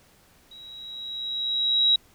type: tone with level ramp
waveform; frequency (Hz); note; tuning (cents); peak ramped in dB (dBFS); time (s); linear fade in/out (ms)
sine; 3856; B7; -42; -43 to -15; 0.51-1.96; 5
effects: pink hiss -58 dBFS RMS until 2.14 s